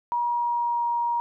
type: tone with pitch glide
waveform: sine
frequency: 956 to 946.7 Hz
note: A#5 to A#5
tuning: +43 to +26 cents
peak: -22 dBFS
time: 0.12-1.2 s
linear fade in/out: 0 ms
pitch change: -17 cents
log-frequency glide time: 0.25-0.86 s
effects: none